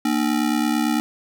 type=ring-modulated tone; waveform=square; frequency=267.2 Hz; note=C4; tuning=36 cents sharp; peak=-16 dBFS; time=0.05-1 s; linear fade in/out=0 ms; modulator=34.5 Hz; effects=none